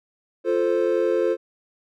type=chord; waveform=triangle; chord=F major; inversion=none; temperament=equal; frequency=349.2 / 440 / 523.3 Hz; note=F4 / A4 / C5; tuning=0 / 0 / 0 cents; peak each=-21 dBFS; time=0.44-1.37 s; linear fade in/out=50 ms; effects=none